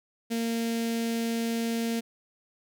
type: tone with notch filter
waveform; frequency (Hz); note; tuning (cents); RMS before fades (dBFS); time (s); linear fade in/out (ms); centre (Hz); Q
sawtooth; 230.1; A#3; -22; -29; 0.3-2.01; 20; 1100; 0.77
effects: none